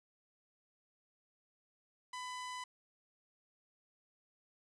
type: tone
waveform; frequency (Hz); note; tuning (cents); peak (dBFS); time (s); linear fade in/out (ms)
sawtooth; 1001; B5; +23; -38; 2.13-2.64; 5
effects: resampled to 22050 Hz + 11-bit